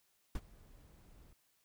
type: noise with ADSR envelope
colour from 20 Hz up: brown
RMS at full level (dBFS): -36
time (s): 0.35-1.33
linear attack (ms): 3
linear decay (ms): 46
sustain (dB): -24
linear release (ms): 4
effects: white hiss -75 dBFS RMS until 1.64 s